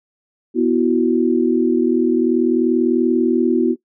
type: chord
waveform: sine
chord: B suspended fourth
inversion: none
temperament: equal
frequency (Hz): 246.9 / 329.6 / 370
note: B3 / E4 / F#4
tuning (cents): 0 / 0 / 0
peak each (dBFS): -17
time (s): 0.54-3.76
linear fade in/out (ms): 50
effects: noise-tail reverb RT60 0.1 s tail -17 dB re dry